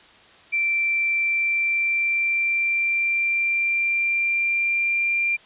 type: tone with pitch glide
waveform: sine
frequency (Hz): 2346 to 2379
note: D7 to D7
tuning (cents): -2 to +22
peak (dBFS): -19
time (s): 0.52-5.37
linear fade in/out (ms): 20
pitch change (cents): +24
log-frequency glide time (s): 1.19-5.07
effects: white hiss -50 dBFS RMS until 5.45 s + resampled to 8000 Hz